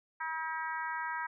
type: harmonic tone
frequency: 320 Hz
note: D#4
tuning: 49 cents sharp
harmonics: 3 / 4 / 5 / 6 / 7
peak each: -37 / -42 / -39 / -43 / -50 dBFS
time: 0.2-1.27 s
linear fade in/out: 10 ms
effects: none